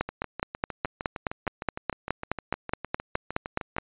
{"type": "two click trains", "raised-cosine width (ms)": 0.5, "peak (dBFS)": [-18, -10], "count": [25, 19], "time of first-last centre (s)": [[0.09, 3.765], [0.01, 3.784]], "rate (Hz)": [6.53, 4.77], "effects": ["resampled to 8000 Hz"]}